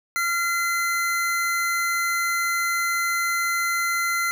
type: tone pair together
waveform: square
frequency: 1380 / 2046 Hz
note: F6 / C7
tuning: -21 / -39 cents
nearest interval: perfect fifth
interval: 682 cents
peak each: -25 dBFS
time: 0.16-4.31 s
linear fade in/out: 0 ms
effects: none